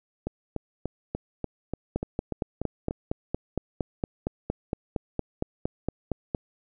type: two click trains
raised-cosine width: 2 ms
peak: -13 / -16 dBFS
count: 20 / 10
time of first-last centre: 1.96-6.348 / 0.27-2.909 s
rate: 4.33 / 3.41 Hz
effects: none